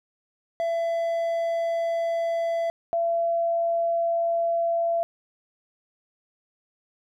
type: tone pair in turn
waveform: triangle / sine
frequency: 670 / 675.4 Hz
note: E5 / E5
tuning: +28 / +42 cents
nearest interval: unison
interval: 14 cents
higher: second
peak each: -21 dBFS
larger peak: neither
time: 0.6-2.7 / 2.93-5.03 s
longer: neither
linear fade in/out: 0 ms
effects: none